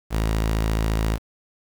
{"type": "tone", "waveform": "sawtooth", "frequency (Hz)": 54.4, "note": "A1", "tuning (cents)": -19, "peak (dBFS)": -16, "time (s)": [0.1, 1.19], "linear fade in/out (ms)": 50, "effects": ["7-bit"]}